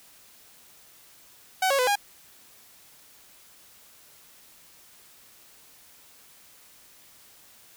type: tone with pitch steps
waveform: sawtooth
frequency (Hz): 754 / 551 / 503 / 814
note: F#5 / C#5 / B4 / G#5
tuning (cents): +32 / -11 / +32 / -35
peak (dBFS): -17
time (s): 1.62-1.956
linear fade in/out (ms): 5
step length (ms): 84
effects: white hiss -54 dBFS RMS until 7.76 s